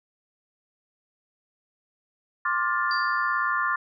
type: chord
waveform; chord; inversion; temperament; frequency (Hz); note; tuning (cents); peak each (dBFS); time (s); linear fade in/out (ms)
sine; D minor seventh; third; just; 1057.2 / 1174.7 / 1409.6 / 1762; C6 / D6 / F6 / A6; +18 / 0 / +16 / +2; -28; 2.45-3.76; 5
type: tone with exponential decay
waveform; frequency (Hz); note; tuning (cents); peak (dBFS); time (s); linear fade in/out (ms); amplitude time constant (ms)
sine; 4684; D8; -5; -29; 2.91-3.51; 1; 130
effects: none